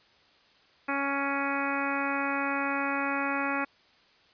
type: harmonic tone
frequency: 278.4 Hz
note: C#4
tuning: 8 cents sharp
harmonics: 1 / 2 / 3 / 4 / 5 / 6 / 7 / 8 / 9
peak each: -33 / -37 / -35 / -35 / -34 / -37 / -39 / -39 / -37 dBFS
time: 0.88-3.65 s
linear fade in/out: 10 ms
effects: white hiss -61 dBFS RMS until 4.33 s + resampled to 11025 Hz